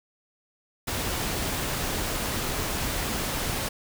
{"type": "noise", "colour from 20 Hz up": "pink", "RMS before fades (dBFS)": -29, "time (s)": [0.87, 3.69], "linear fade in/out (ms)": 10, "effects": []}